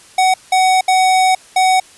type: tone bursts at uneven times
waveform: square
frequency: 749 Hz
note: F#5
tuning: 21 cents sharp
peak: -10 dBFS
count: 4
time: 0.18-0.34 / 0.52-0.81 / 0.88-1.35 / 1.56-1.8 s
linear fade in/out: 5 ms
effects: white hiss -43 dBFS RMS until 1.97 s + resampled to 24000 Hz